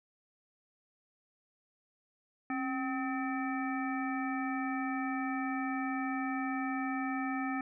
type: harmonic tone with a mistuned harmonic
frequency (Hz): 256.6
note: C4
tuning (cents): -34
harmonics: 1 / 3 / 5 / 7 / 9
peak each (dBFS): -34 / -39 / -41 / -42 / -44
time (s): 2.5-7.61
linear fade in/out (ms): 2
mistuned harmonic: 1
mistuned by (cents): +80
effects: none